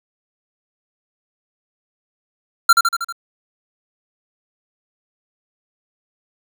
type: tone with echo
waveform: square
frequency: 1371 Hz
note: F6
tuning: 32 cents flat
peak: -6 dBFS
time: 2.69-2.73 s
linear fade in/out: 5 ms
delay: 79 ms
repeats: 5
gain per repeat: -4 dB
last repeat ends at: 3.125 s
effects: none